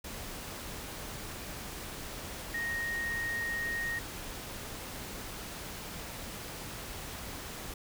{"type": "tone in noise", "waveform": "sine", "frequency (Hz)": 1864.7, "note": "A#6", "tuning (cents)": 0, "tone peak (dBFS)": -32, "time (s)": [2.54, 3.99], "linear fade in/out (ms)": 5, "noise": "pink", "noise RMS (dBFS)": -42, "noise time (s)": [0.04, 7.74], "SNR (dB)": 7, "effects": []}